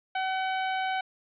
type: tone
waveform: sawtooth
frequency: 757 Hz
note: F#5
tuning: 39 cents sharp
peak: -23 dBFS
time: 0.15-1.01 s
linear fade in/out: 5 ms
effects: resampled to 8000 Hz + 10-bit